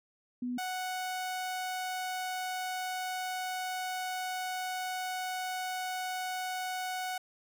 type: tone pair in turn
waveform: sine / sawtooth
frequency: 246.9 / 739.9 Hz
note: B3 / F#5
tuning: 0 / 0 cents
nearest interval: octave + perfect fifth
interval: 1900 cents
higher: second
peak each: -32 / -30 dBFS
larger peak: second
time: 0.42-0.58 / 0.58-7.18 s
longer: second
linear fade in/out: 5 ms
effects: none

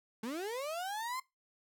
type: linear sweep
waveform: 35% pulse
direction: up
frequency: 210 to 1059 Hz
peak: -35 dBFS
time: 0.23-1.2 s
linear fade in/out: 5 ms
effects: noise-tail reverb RT60 0.2 s tail -19 dB re dry

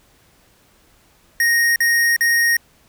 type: tone bursts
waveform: square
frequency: 1864.7 Hz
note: A#6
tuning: in tune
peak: -14 dBFS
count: 3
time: 1.4-2.568 s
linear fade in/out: 2 ms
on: 360 ms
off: 44 ms
effects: pink hiss -55 dBFS RMS until 2.88 s

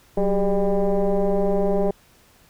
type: tone with frequency modulation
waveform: sine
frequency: 206.8 Hz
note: G#3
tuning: 7 cents flat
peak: -16 dBFS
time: 0.17-1.91 s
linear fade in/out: 5 ms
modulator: 197 Hz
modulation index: 2.4
effects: tanh soft clip ceiling -12 dBFS + pink hiss -55 dBFS RMS until 2.49 s

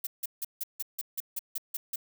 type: noise bursts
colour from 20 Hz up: violet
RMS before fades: -33 dBFS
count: 11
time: 0.04-1.959 s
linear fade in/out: 5 ms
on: 29 ms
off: 160 ms
effects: none

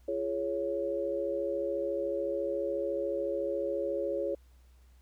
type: chord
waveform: sine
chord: Db major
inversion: first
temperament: equal with one note detuned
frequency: 341.3 / 415.3 / 554.4 Hz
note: F4 / Ab4 / Db5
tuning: -40 / 0 / 0 cents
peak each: -36 / -35 / -32 dBFS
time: 0.08-4.35 s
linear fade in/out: 5 ms
effects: added 62 Hz sine -56 dBFS peak until 5.01 s + pink hiss -70 dBFS RMS until 5.01 s

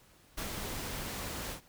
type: noise with ADSR envelope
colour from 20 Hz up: pink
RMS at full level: -37 dBFS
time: 0.37-1.61 s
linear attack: 12 ms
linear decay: 84 ms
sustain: -2 dB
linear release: 94 ms
effects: pink hiss -62 dBFS RMS until 1.68 s

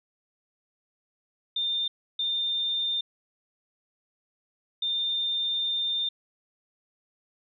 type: tone bursts at uneven times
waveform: sine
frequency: 3609 Hz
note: A7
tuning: 43 cents sharp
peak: -25 dBFS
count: 3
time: 1.56-1.88 / 2.19-3.01 / 4.82-6.09 s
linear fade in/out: 5 ms
effects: none

